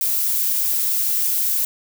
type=noise; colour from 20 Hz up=violet; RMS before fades=-20 dBFS; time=0.01-1.65 s; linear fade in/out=2 ms; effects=none